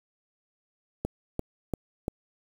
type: click train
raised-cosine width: 2 ms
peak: -15 dBFS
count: 4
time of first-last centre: 1.05-2.081 s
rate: 2.91 Hz
effects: 7-bit